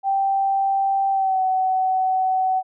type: tone with pitch glide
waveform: sine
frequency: 782 to 752.7 Hz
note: G5 to F#5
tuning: -4 to +29 cents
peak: -17 dBFS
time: 0.03-2.63 s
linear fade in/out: 50 ms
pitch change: -67 cents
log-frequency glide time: 1.11-1.41 s
effects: none